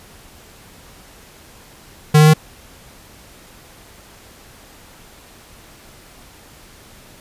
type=tone with pitch steps; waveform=square; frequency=151.7 / 153.55 / 155.43 Hz; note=D#3 / D#3 / D#3; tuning=-44 / -23 / -1 cents; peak=-7 dBFS; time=2.14-2.338 s; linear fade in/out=10 ms; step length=66 ms; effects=pink hiss -44 dBFS RMS until 7.2 s + resampled to 32000 Hz